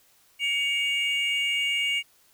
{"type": "tone pair together", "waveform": "triangle", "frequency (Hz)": [2248, 2825], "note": ["C#7", "F7"], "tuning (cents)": [24, 19], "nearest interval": "major third", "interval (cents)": 395, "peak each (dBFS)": -24, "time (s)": [0.39, 2.03], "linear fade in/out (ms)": 50, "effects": ["tanh soft clip ceiling -15 dBFS", "white hiss -61 dBFS RMS until 2.33 s"]}